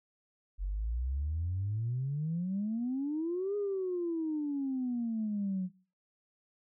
sine exponential two-way sweep, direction up then down, 44.8 to 415.3 to 180.3 Hz, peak -30 dBFS, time 0.58-5.7 s, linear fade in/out 50 ms, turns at 3.56 s, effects noise-tail reverb RT60 0.4 s tail -22 dB re dry + tanh soft clip ceiling -26 dBFS

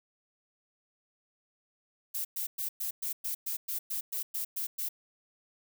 violet noise bursts, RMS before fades -34 dBFS, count 13, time 2.14-4.89 s, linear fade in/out 10 ms, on 110 ms, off 110 ms, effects none

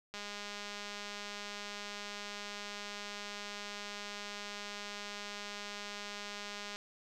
click train, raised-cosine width 0.2 ms, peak -26 dBFS, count 1358, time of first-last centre 0.14-6.76 s, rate 205 Hz, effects none

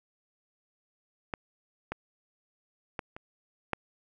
clicks, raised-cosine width 0.5 ms, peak -17 / -18 / -18 / -27 / -13 dBFS, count 5, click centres 1.338 / 1.92 / 2.992 / 3.165 / 3.733 s, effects none

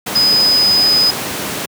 sine tone in noise, 5010 Hz, D#8, 11 cents sharp, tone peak -9 dBFS, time 0.15-1.11 s, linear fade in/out 10 ms, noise pink, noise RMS -21 dBFS, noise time 0.06-1.66 s, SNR +9 dB, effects high-pass 150 Hz 12 dB/octave

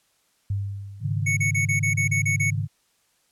sine tone with exponential decay, 99.5 Hz, G2, 26 cents sharp, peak -21 dBFS, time 0.5-1.61 s, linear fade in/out 5 ms, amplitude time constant 240 ms
sine chord, Ab suspended fourth, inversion none, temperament equal, 103.83 / 138.59 / 155.56 Hz, Ab2 / Db3 / Eb3, 0 / 0 / 0 cents, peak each -25 / -28 / -29 dBFS, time 1-2.68 s, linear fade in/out 50 ms
square tone bursts, 2217 Hz, C#7, in tune, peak -22 dBFS, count 9, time 1.26-2.506 s, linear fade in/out 10 ms, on 110 ms, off 32 ms
effects white hiss -66 dBFS RMS until 3.31 s + low-pass 11000 Hz 12 dB/octave

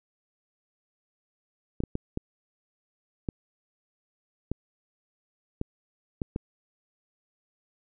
clicks, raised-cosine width 3 ms, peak -16 dBFS, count 9, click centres 1.804 / 1.837 / 1.954 / 2.174 / 3.288 / 4.516 / 5.614 / 6.218 / 6.361 s, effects none

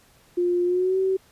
sine tone with pitch glide, 353 to 380.5 Hz, F4 to F#4, +19 to +48 cents, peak -19 dBFS, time 0.37-1.17 s, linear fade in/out 10 ms, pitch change +129 cents, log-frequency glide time 0.65-0.98 s, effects pink hiss -57 dBFS RMS until 1.31 s + resampled to 32000 Hz

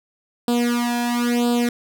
sawtooth tone with flanger, 240 Hz, B3, 49 cents flat, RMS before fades -20 dBFS, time 0.48-1.69 s, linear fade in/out 2 ms, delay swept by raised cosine 0.24 to 1.21 ms, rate 0.99 Hz, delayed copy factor +1, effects none

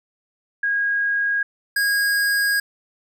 sine / square tone pair in turn, 1638 / 1638 Hz, G#6 / G#6, -24 / -24 cents, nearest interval unison, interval 0 cents, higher neither, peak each -18 dBFS, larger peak neither, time 0.63-1.43 / 1.76-2.6 s, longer second, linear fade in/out 5 ms, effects none

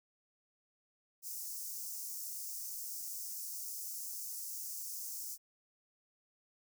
white high-pass noise, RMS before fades -43 dBFS, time 1.22-5.38 s, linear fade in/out 50 ms, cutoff 5200 Hz, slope 48 dB/octave, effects none

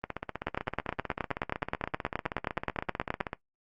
two click trains, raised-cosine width 0.5 ms, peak -13 / -18 dBFS, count 27 / 53, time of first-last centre 0.47-3.21 / 0.04-3.331 s, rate 9.49 / 15.8 Hz, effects noise-tail reverb RT60 0.1 s tail -19 dB re dry + Opus 32 kbps

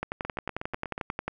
two click trains, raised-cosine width 0.5 ms, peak -15 / -19 dBFS, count 15 / 8, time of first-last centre 0.03-1.28 / 0.25-1.101 s, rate 11.2 / 8.23 Hz, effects none

